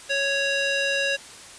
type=tone with band-pass filter; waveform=square; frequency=554.4 Hz; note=C#5; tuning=in tune; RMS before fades=-24 dBFS; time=0.09-1.17 s; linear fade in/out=20 ms; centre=2800 Hz; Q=1.1; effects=white hiss -43 dBFS RMS until 1.58 s + resampled to 22050 Hz